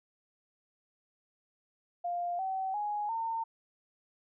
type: tone with pitch steps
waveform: sine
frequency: 700 / 763.4 / 832.4 / 907.8 Hz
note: F5 / G5 / G#5 / A#5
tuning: +4 / -46 / +4 / -46 cents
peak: -31 dBFS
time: 2.04-3.44 s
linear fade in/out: 10 ms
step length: 350 ms
effects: none